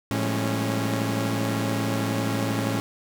sawtooth tone cluster, 110.7 / 171.2 / 196.6 / 208.7 / 274.7 Hz, A2 / F3 / G3 / G#3 / C#4, +11 / -34 / +5 / +9 / -16 cents, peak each -23 / -30 / -32 / -29 / -24 dBFS, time 0.11-2.8 s, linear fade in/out 0 ms, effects none

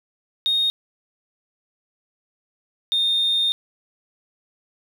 sine tone pair in turn, 3709 / 3656 Hz, A#7 / A#7, -9 / -34 cents, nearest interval unison, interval 25 cents, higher first, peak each -16 dBFS, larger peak neither, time 0.46-0.7 / 2.92-3.52 s, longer second, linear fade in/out 0 ms, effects tanh soft clip ceiling -14 dBFS + 8-bit

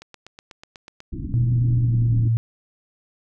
click train, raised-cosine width 0.2 ms, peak -23 dBFS, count 9, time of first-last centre 0.02-1.004 s, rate 8.13 Hz
pink low-pass noise, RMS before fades -29 dBFS, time 1.12-2.28 s, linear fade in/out 5 ms, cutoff 330 Hz, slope 96 dB/octave
sine tone with pitch glide, 120.4 to 114.3 Hz, B2 to A#2, -44 to -34 cents, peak -16 dBFS, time 1.34-2.37 s, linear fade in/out 0 ms, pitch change -90 cents, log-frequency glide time 1.74-2.25 s
effects none

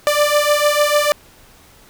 sawtooth beating tone pair, 587.3 / 594 Hz, D5 / D5, 0 / +20 cents, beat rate 6.7 Hz, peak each -12 dBFS, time 0.07-1.12 s, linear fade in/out 0 ms, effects pink hiss -47 dBFS RMS until 1.89 s

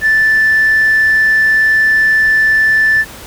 sine tone, 1759 Hz, A6, 1 cent flat, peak -6 dBFS, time 0.01-3.05 s, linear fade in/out 50 ms, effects tanh soft clip ceiling -4 dBFS + pink hiss -32 dBFS RMS until 3.26 s

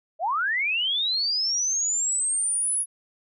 sine linear sweep, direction up, 591 to 10548 Hz, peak -22 dBFS, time 0.19-2.86 s, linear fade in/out 50 ms, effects none

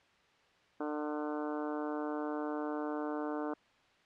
harmonic tone, 150 Hz, D3, 37 cents sharp, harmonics 2 / 3 / 4 / 5 / 6 / 7 / 8 / 9 / 10, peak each -37 / -41 / -43 / -45 / -47 / -48 / -49 / -50 / -51 dBFS, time 0.8-3.54 s, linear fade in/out 5 ms, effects white hiss -66 dBFS RMS until 4.05 s + low-pass 3000 Hz 12 dB/octave

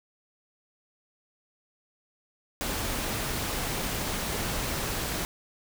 pink noise, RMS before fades -31 dBFS, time 2.61-5.25 s, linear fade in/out 0 ms, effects none

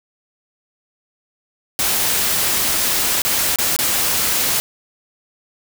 white noise with dropouts, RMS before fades -18 dBFS, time 1.79-4.6 s, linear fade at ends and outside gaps 0 ms, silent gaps 3.219-3.25 / 3.559-3.586 / 3.764-3.789 s, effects none

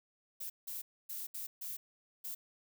violet noise bursts at uneven times, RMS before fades -42 dBFS, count 6, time 0.4-0.5 / 0.67-0.82 / 1.09-1.27 / 1.34-1.47 / 1.61-1.77 / 2.24-2.35 s, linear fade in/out 10 ms, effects none

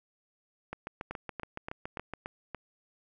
two click trains, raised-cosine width 0.5 ms, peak -22 / -22 dBFS, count 6 / 11, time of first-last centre 1.11-2.547 / 0.73-2.136 s, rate 3.48 / 7.11 Hz, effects none

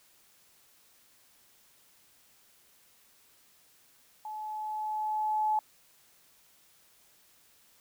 sine tone with level ramp, 858 Hz, A5, 44 cents flat, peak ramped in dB -37 to -24 dBFS, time 4.25-5.59 s, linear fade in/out 2 ms, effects white hiss -63 dBFS RMS until 7.8 s

